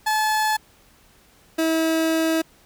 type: tone pair in turn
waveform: 30% pulse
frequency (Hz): 862 / 322.9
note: A5 / E4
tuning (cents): -36 / -36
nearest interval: octave + perfect fourth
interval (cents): 1700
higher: first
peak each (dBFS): -16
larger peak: neither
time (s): 0.06-0.57 / 1.58-2.42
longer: second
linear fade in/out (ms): 10
effects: pink hiss -55 dBFS RMS until 2.65 s